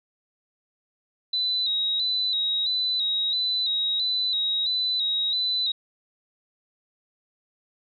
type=tone with vibrato; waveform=sine; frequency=3900 Hz; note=B7; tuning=23 cents flat; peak=-22 dBFS; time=1.33-5.72 s; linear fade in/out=5 ms; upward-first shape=square; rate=1.5 Hz; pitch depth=44 cents each way; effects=none